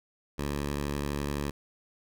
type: tone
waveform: 10% pulse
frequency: 71.8 Hz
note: D2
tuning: 39 cents flat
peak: -22 dBFS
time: 0.38-1.51 s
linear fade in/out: 10 ms
effects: none